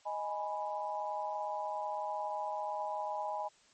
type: chord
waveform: sine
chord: G# minor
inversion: second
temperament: equal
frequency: 622.3 / 830.6 / 987.8 Hz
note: D#5 / G#5 / B5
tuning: 0 / 0 / 0 cents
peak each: -40 / -37 / -40 dBFS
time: 0.05-3.49 s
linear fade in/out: 20 ms
effects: white hiss -65 dBFS RMS until 3.73 s + MP3 32 kbps